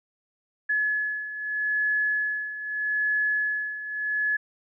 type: beating tone pair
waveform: sine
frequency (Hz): 1704 / 1704.8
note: G#6 / G#6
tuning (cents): +44 / +45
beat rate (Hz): 0.8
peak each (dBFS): -30 / -25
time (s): 0.69-4.37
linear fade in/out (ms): 10
effects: none